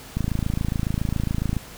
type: click train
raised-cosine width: 5 ms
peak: -11 dBFS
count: 39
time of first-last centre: 0.17-1.567 s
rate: 27.2 Hz
effects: pink hiss -42 dBFS RMS until 1.77 s